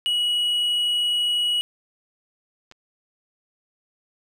triangle tone, 2917 Hz, F#7, 25 cents flat, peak -18 dBFS, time 0.06-1.61 s, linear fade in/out 0 ms
clicks, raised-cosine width 0.2 ms, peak -25 / -34 dBFS, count 2, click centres 2.714 / 2.722 s
effects none

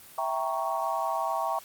sine chord, E diminished seventh, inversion none, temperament equal, 659.3 / 784 / 932.3 / 1108.7 Hz, E5 / G5 / Bb5 / Db6, 0 / 0 / 0 / 0 cents, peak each -32 dBFS, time 0.18-1.59 s, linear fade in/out 2 ms, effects white hiss -50 dBFS RMS until 1.64 s + Opus 24 kbps

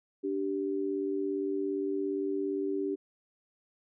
sine tone pair together, 292 / 389.4 Hz, D4 / G4, -10 / -12 cents, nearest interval perfect fourth, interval 498 cents, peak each -33 / -31 dBFS, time 0.23-2.96 s, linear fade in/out 20 ms, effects none

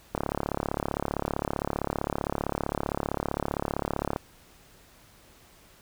click train, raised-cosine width 1 ms, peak -13 dBFS, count 143, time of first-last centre 0.15-4.161 s, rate 35.4 Hz, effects pink hiss -56 dBFS RMS until 5.81 s

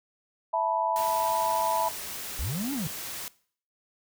sine chord, E suspended fourth, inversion none, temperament equal with one note detuned, 659.3 / 880 / 979.8 Hz, E5 / A5 / B5, 0 / 0 / -14 cents, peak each -28 dBFS, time 0.53-1.89 s, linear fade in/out 10 ms
white noise, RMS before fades -37 dBFS, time 0.96-3.28 s, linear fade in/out 0 ms
triangle linear two-way sweep, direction up then down, 46.25 to 293.4 to 138.6 Hz, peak -27 dBFS, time 2.39-2.87 s, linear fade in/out 0 ms, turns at 2.73 s
effects noise-tail reverb RT60 0.5 s tail -20 dB re dry

